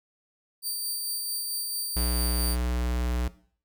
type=tone with tremolo; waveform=15% pulse; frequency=4642 Hz; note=D8; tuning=21 cents flat; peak=-22 dBFS; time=0.62-2.57 s; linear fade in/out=50 ms; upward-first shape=sine; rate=4.5 Hz; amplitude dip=25%
type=tone; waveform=square; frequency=60.8 Hz; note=B1; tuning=26 cents flat; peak=-26 dBFS; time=1.96-3.28 s; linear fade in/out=5 ms
effects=noise-tail reverb RT60 0.5 s tail -17 dB re dry